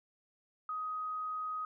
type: tone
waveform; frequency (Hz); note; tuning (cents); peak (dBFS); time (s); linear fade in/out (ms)
sine; 1255; D#6; +15; -35; 0.69-1.65; 2
effects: none